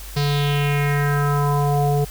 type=tone with low-pass filter sweep; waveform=square; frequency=144.1 Hz; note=D3; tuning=33 cents flat; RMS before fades=-19 dBFS; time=0.16-2.05 s; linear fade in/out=10 ms; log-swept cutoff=4700 to 570 Hz; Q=3.6; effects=added 50 Hz sine -34 dBFS peak until 2.1 s + white hiss -39 dBFS RMS until 2.1 s